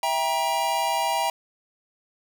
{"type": "chord", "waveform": "square", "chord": "E diminished", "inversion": "none", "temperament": "just", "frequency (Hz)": [659.3, 791.1, 949.3], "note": ["E5", "G5", "Bb5"], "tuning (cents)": [0, 16, 31], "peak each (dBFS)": [-30, -27, -26], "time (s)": [0.03, 1.3], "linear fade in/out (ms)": 2, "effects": []}